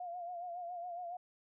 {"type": "tone with vibrato", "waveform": "sine", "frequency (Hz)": 703, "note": "F5", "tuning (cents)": 11, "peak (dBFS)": -40, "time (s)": [0, 1.17], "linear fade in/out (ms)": 5, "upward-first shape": "sine", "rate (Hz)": 7.2, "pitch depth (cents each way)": 57, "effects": []}